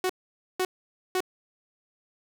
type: tone bursts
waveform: sawtooth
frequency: 370 Hz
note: F#4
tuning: in tune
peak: -20 dBFS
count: 3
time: 0.04-1.205 s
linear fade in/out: 2 ms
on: 55 ms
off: 500 ms
effects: none